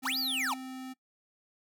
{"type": "tone with pitch glide", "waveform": "square", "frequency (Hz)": [261.6, 259.6], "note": ["C4", "C4"], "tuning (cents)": [0, -13], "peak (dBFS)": -40, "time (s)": [0.02, 0.94], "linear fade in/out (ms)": 20, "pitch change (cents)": -13, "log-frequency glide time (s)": [0.32, 0.73]}
{"type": "noise with exponential decay", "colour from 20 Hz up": "white", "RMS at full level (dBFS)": -48, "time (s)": [0.03, 0.59], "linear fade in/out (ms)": 5, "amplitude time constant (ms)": 120}
{"type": "linear two-way sweep", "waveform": "square", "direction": "up then down", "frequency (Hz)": [709, 4964, 709], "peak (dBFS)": -30, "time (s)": [0.05, 0.54], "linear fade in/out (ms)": 5, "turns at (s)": 0.18}
{"effects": ["noise-tail reverb RT60 0.1 s tail -20 dB re dry"]}